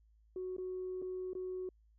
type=tone with dropouts; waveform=sine; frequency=369.5 Hz; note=F#4; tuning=2 cents flat; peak=-37 dBFS; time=0.36-1.69 s; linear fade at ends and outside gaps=2 ms; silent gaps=0.566-0.582 / 1.018-1.023 / 1.333-1.351 s; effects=tanh soft clip ceiling -33 dBFS + added 54 Hz sine -64 dBFS peak until 1.98 s